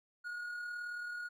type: tone with amplitude modulation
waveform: triangle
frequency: 1443 Hz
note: F#6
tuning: 44 cents flat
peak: -36 dBFS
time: 0.24-1.29 s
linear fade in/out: 20 ms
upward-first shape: sine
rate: 38.6 Hz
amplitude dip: 35%
effects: none